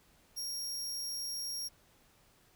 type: tone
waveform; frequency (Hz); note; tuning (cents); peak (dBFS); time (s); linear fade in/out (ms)
sawtooth; 5588; F8; 0; -34; 0.36-1.69; 20
effects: pink hiss -66 dBFS RMS until 2.55 s